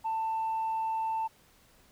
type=tone; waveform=sine; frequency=890 Hz; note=A5; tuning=20 cents sharp; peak=-27 dBFS; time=0.04-1.28 s; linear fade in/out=20 ms; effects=tanh soft clip ceiling -26 dBFS + pink hiss -62 dBFS RMS until 1.91 s